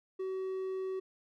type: tone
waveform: triangle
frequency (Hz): 378.3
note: F#4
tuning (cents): +38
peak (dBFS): -32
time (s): 0.19-1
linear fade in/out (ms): 10
effects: none